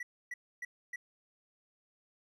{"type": "tone bursts", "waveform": "triangle", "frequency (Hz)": 1949, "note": "B6", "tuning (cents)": -23, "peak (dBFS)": -36, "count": 4, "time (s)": [0, 0.96], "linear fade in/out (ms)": 5, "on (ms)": 30, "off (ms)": 280, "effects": []}